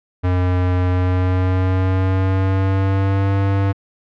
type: tone with pitch glide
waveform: square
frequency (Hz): 90.6 to 98.23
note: F#2 to G2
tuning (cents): -36 to +4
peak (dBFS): -15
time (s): 0.23-3.73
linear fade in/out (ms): 20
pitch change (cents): +140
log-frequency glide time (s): 0.89-3.32
effects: low-pass 2000 Hz 12 dB/octave